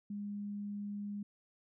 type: tone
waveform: sine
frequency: 204.4 Hz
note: G#3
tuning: 27 cents flat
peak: -38 dBFS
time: 0.1-1.23 s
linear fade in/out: 5 ms
effects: none